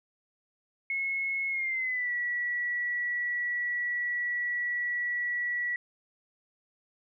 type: tone with pitch glide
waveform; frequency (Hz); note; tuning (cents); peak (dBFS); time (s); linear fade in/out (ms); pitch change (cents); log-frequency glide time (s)
sine; 2179 to 1941.3; C#7 to B6; -30 to -30; -28; 0.9-5.76; 2; -200; 1.49-2.13
effects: none